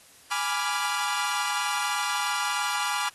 sawtooth chord, G# diminished seventh, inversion none, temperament equal, 830.6 / 987.8 / 1174.7 / 1396.9 Hz, G#5 / B5 / D6 / F6, 0 / 0 / 0 / 0 cents, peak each -28 dBFS, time 0.31-3.09 s, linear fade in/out 5 ms, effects white hiss -54 dBFS RMS until 3.14 s + AAC 32 kbps

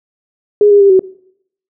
sine tone with pitch steps, 414.5 / 406.4 / 397.2 / 376.8 Hz, G#4 / G#4 / G4 / F#4, -3 / -38 / +23 / +32 cents, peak -4 dBFS, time 0.61-0.994 s, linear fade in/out 2 ms, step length 96 ms, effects noise-tail reverb RT60 0.7 s tail -22 dB re dry

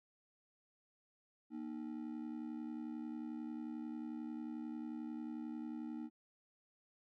triangle ring-modulated tone, 272 Hz, C#4, 33 cents flat, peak -37 dBFS, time 1.5-6.1 s, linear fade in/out 50 ms, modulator 35.6 Hz, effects none

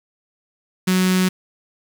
sawtooth tone with notch filter, 185 Hz, F#3, in tune, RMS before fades -17 dBFS, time 0.87-1.29 s, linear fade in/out 10 ms, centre 650 Hz, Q 0.52, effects 7-bit

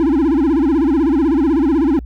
triangle tone with vibrato, 300.1 Hz, D4, 38 cents sharp, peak -9 dBFS, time 0-1.99 s, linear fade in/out 0 ms, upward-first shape sine, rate 16 Hz, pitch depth 230 cents each way, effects noise-tail reverb RT60 0.1 s tail -26 dB re dry + added 60 Hz sine -27 dBFS peak until 2.05 s

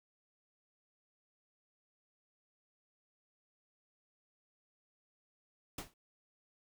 pink noise with exponential decay, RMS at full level -38 dBFS, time 5.78-5.94 s, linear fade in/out 5 ms, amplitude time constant 34 ms, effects none

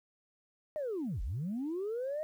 sine linear two-way sweep, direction down then up, 630 to 37.24 to 630 Hz, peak -32 dBFS, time 0.76-2.23 s, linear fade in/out 0 ms, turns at 1.22 s, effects tanh soft clip ceiling -30 dBFS + 11-bit

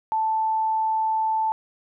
sine tone, 880 Hz, A5, in tune, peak -20 dBFS, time 0.12-1.52 s, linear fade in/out 0 ms, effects none

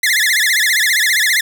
sawtooth tone with vibrato, 1890 Hz, A#6, 23 cents sharp, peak -8 dBFS, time 0.03-1.41 s, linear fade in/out 5 ms, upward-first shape sine, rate 15 Hz, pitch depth 200 cents each way, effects none

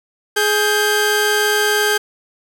sawtooth tone pair together, 419.6 / 1581.5 Hz, G#4 / G6, +18 / +15 cents, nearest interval octave + major seventh, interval 2297 cents, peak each -13 dBFS, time 0.36-1.98 s, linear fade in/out 10 ms, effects none

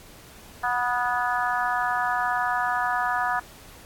harmonic tone with a mistuned harmonic, 244.6 Hz, B3, 16 cents flat, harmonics 3 / 4 / 5 / 6 / 7, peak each -27 / -28 / -29 / -30 / -30 dBFS, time 0.63-3.4 s, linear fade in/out 10 ms, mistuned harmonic 5, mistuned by +20 cents, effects pink hiss -48 dBFS RMS until 3.85 s + AAC 64 kbps

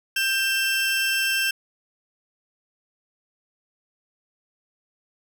30% pulse tone pair together, 1577.2 / 2688 Hz, G6 / E7, +10 / +33 cents, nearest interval major sixth, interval 923 cents, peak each -21 dBFS, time 0.16-1.51 s, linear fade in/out 5 ms, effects none

